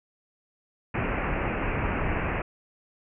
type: low-pass noise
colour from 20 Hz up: pink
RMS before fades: -28 dBFS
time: 0.94-2.42 s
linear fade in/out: 5 ms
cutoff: 2700 Hz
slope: 96 dB/octave
effects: none